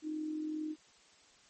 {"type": "tone with amplitude modulation", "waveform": "sine", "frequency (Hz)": 308.9, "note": "D#4", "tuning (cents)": -12, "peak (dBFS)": -33, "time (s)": [0.02, 0.76], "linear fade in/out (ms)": 50, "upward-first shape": "sine", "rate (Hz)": 42.4, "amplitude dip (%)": 45, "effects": ["white hiss -63 dBFS RMS until 1.49 s", "MP3 32 kbps"]}